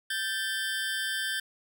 25% pulse tone pair together, 1568 / 1760 Hz, G6 / A6, 0 / 0 cents, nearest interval major second, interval 200 cents, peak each -27 / -30 dBFS, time 0.1-1.4 s, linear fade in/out 5 ms, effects none

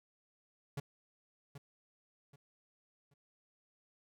45% pulse tone with echo, 141.3 Hz, C#3, 34 cents sharp, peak -37 dBFS, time 0.77-0.8 s, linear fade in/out 5 ms, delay 780 ms, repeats 3, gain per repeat -10 dB, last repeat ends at 3.14 s, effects none

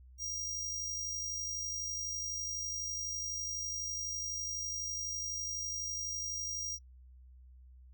square tone with amplitude modulation, 5700 Hz, F8, 34 cents sharp, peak -35 dBFS, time 0.18-6.79 s, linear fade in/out 50 ms, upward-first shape sine, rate 52 Hz, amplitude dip 40%, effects noise-tail reverb RT60 0.1 s tail -25 dB re dry + added 63 Hz sine -53 dBFS peak until 7.93 s

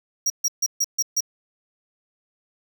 square tone bursts, 5680 Hz, F8, 28 cents sharp, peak -19 dBFS, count 6, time 0.26-1.206 s, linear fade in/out 5 ms, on 41 ms, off 140 ms, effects none

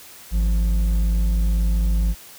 triangle tone pair together, 52.17 / 174.61 Hz, G#1 / F3, +9 / 0 cents, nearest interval octave + major sixth, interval 2091 cents, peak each -13 / -25 dBFS, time 0.31-2.15 s, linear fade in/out 50 ms, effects tanh soft clip ceiling -12 dBFS + white hiss -43 dBFS RMS until 2.38 s

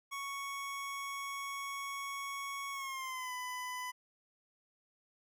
25% pulse tone with pitch glide, 1110 to 1000.4 Hz, C#6 to B5, +2 to +22 cents, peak -35 dBFS, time 0.11-3.92 s, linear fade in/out 20 ms, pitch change -180 cents, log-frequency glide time 2.72-3.32 s, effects none

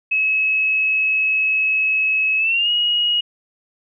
sine tone with pitch glide, 2575 to 2890 Hz, E7 to F#7, -41 to -41 cents, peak -15 dBFS, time 0.11-3.21 s, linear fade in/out 10 ms, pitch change +200 cents, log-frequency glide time 2.38-2.7 s, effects none

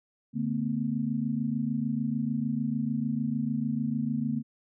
sine tone cluster, 145.2 / 225.3 / 252 Hz, D3 / A3 / B3, -19 / +41 / +35 cents, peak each -33 / -29 / -32 dBFS, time 0.33-4.43 s, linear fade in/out 50 ms, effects none

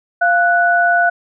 sine tone pair together, 696 / 1479.9 Hz, F5 / F#6, -6 / 0 cents, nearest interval octave + minor second, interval 1306 cents, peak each -13 dBFS, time 0.21-1.1 s, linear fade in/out 10 ms, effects none

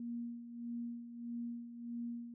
sine tone with tremolo, 236.5 Hz, A#3, 25 cents sharp, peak -38 dBFS, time 0-2.34 s, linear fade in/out 2 ms, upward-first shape sine, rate 1.6 Hz, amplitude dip 65%, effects none

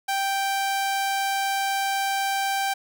sawtooth tone, 784 Hz, G5, in tune, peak -19 dBFS, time 0.08-2.74 s, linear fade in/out 10 ms, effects none

